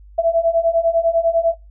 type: beating tone pair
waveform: sine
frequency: 659.3 / 669.3 Hz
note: E5 / E5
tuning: 0 / +26 cents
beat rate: 10 Hz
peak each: -16 dBFS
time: 0.18-1.54 s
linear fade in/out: 10 ms
effects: noise-tail reverb RT60 0.2 s tail -19 dB re dry + added 50 Hz sine -40 dBFS peak until 1.7 s